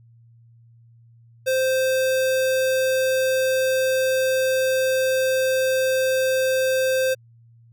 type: tone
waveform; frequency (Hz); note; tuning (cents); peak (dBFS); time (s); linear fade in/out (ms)
square; 522; C5; -4; -19; 1.46-7.15; 20
effects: added 116 Hz sine -49 dBFS peak until 7.72 s